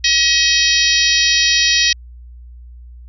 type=harmonic tone; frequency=636 Hz; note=D#5; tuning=38 cents sharp; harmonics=3 / 4 / 5 / 6 / 7 / 8 / 9; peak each=-19 / -19 / -19 / -19 / -19 / -19 / -19 dBFS; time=0.04-1.93 s; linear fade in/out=5 ms; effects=added 60 Hz sine -34 dBFS peak until 3.08 s